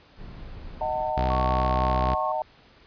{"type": "noise", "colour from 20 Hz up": "brown", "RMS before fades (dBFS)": -40, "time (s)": [0.16, 1.14], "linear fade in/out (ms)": 50}
{"type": "chord", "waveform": "sine", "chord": "D# diminished", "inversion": "none", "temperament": "just", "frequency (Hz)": [622.3, 746.7, 896], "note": ["D#5", "F#5", "A5"], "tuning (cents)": [0, 16, 31], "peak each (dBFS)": -29, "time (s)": [0.81, 2.42], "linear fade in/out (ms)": 2}
{"type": "tone", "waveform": "sawtooth", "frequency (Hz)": 63.8, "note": "C2", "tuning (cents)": -43, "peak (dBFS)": -20, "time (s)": [1.17, 2.15], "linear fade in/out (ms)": 5}
{"type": "tone with pitch glide", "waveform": "sine", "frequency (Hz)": [1108.7, 1087.8], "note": ["C#6", "C#6"], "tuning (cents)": [0, -33], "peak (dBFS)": -28, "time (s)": [1.3, 2.32], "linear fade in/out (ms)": 5, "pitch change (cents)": -33, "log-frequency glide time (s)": [1.51, 1.89]}
{"effects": ["pink hiss -55 dBFS RMS until 2.86 s", "resampled to 11025 Hz"]}